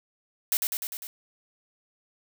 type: noise with echo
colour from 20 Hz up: blue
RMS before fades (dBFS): -24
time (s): 0.52-0.57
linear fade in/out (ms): 0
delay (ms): 100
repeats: 5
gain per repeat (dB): -3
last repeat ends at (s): 1.07
effects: none